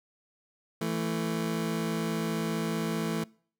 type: tone pair together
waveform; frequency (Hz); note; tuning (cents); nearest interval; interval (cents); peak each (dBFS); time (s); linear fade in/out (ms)
25% pulse; 166 / 221.2; E3 / A3; +12 / +9; perfect fourth; 497; -28; 0.81-3.24; 5
effects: noise-tail reverb RT60 0.5 s tail -24 dB re dry